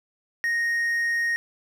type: tone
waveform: triangle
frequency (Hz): 1864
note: A#6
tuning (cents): -1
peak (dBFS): -20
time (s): 0.44-1.36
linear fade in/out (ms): 0
effects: none